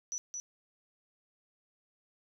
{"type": "tone with echo", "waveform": "sine", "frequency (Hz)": 5920, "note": "F#8", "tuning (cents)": 0, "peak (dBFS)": -34, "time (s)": [0.12, 0.18], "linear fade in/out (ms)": 0, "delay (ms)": 220, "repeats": 1, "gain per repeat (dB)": -3, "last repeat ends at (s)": 0.4, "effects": []}